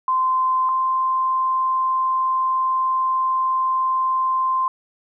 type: tone pair in turn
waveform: sine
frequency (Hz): 1036 / 1043.2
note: C6 / C6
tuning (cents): -17 / -5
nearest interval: unison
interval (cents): 12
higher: second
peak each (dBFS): -16 / -17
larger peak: first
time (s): 0.08-0.69 / 0.69-4.68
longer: second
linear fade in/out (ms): 2
effects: none